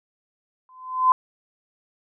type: tone with exponential growth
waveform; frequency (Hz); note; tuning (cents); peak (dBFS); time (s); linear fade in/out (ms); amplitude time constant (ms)
sine; 1025; C6; -36; -10; 0.69-1.12; 1; 92
effects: none